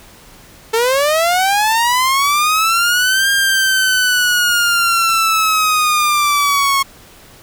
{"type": "linear two-way sweep", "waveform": "sawtooth", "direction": "up then down", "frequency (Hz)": [440, 1609, 1090], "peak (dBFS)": -8, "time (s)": [0.73, 6.83], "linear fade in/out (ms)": 10, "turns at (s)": 3.3, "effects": ["pink hiss -42 dBFS RMS until 7.42 s"]}